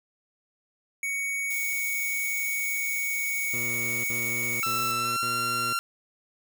square tone, 2235 Hz, C#7, 14 cents sharp, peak -28 dBFS, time 1.03-4.63 s, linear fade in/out 2 ms
violet noise, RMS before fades -35 dBFS, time 1.5-4.92 s, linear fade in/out 5 ms
15% pulse tone bursts, 119.5 Hz, A#2, 43 cents sharp, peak -30 dBFS, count 4, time 3.53-5.732 s, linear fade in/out 5 ms, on 510 ms, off 54 ms
sawtooth tone with pitch glide, 1332 to 1375 Hz, E6 to F6, +18 to -27 cents, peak -22 dBFS, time 4.63-5.79 s, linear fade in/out 0 ms, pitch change +55 cents, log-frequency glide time 4.96-5.26 s
effects none

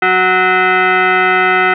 sine tone with frequency modulation, 370 Hz, F#4, in tune, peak -8 dBFS, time 0.02-1.74 s, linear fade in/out 5 ms, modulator 555 Hz, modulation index 3.6, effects none

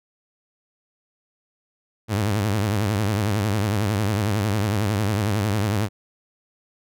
sawtooth tone with vibrato, 103.83 Hz, G#2, in tune, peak -16 dBFS, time 2.08-5.89 s, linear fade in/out 50 ms, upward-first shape triangle, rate 11 Hz, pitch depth 160 cents each way, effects none

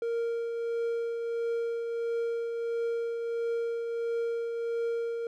triangle tone with tremolo, 464.9 Hz, A#4, 5 cents flat, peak -25 dBFS, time 0.02-5.27 s, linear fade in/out 2 ms, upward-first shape triangle, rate 1.5 Hz, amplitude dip 40%, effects none

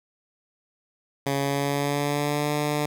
10% pulse tone with pitch glide, 139.2 to 148.33 Hz, C#3 to D3, +8 to +18 cents, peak -15 dBFS, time 1.26-2.86 s, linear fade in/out 5 ms, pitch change +110 cents, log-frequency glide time 1.36-2.53 s, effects none

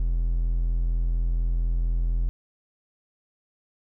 triangle tone, 42.12 Hz, E1, 38 cents sharp, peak -19 dBFS, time 0-2.29 s, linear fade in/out 0 ms, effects none

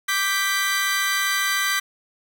sawtooth chord, G major, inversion second, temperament equal, 1174.7 / 1568 / 1975.5 Hz, D6 / G6 / B6, 0 / 0 / 0 cents, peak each -23 / -21 / -20 dBFS, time 0.08-1.8 s, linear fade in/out 10 ms, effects none

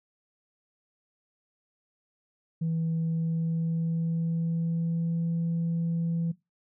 sine tone with pitch glide, 163.4 to 167.22 Hz, E3 to E3, -15 to +25 cents, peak -24 dBFS, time 2.61-6.32 s, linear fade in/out 10 ms, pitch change +40 cents, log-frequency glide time 3-5.32 s, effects noise-tail reverb RT60 0.2 s tail -19 dB re dry + tanh soft clip ceiling -23 dBFS

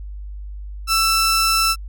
sawtooth tone pair together, 1331 / 2662 Hz, E6 / E7, +16 / +16 cents, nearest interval octave, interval 1200 cents, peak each -13 dBFS, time 0.87-1.76 s, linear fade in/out 50 ms, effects added 50 Hz sine -29 dBFS peak until 1.88 s

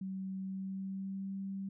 sine tone with pitch glide, 190.6 to 194.6 Hz, G3 to G3, -48 to -12 cents, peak -37 dBFS, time 0.01-1.69 s, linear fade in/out 5 ms, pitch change +36 cents, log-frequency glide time 0.38-1.35 s, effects none

